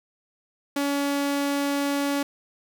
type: tone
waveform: sawtooth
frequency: 282.8 Hz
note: C#4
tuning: 35 cents sharp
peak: -19 dBFS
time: 0.76-2.23 s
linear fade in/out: 5 ms
effects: 9-bit